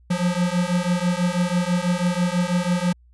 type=beating tone pair; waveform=square; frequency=174.61 / 180.71 Hz; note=F3 / F#3; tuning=0 / -41 cents; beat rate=6.1 Hz; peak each=-23 dBFS; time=0.1-2.93 s; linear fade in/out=10 ms; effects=added 60 Hz sine -50 dBFS peak until 3.13 s + resampled to 24000 Hz